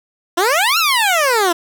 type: exponential two-way sweep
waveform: 15% pulse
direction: up then down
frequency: 329.6 to 1399 to 329.6 Hz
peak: -6 dBFS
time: 0.37-1.53 s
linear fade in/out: 10 ms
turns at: 0.78 s
effects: none